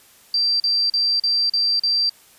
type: tone bursts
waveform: sine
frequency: 4700 Hz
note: D8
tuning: 1 cent sharp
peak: -16 dBFS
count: 6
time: 0.34-2.095 s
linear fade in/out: 2 ms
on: 260 ms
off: 39 ms
effects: white hiss -51 dBFS RMS until 2.38 s + resampled to 32000 Hz